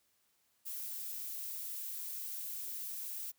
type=noise; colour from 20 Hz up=violet; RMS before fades=-42 dBFS; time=0.65-3.32 s; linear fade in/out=20 ms; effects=white hiss -75 dBFS RMS until 3.38 s